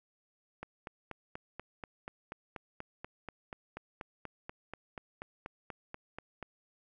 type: click train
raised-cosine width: 0.5 ms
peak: -26 dBFS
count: 25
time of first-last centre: 0.63-6.427 s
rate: 4.14 Hz
effects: none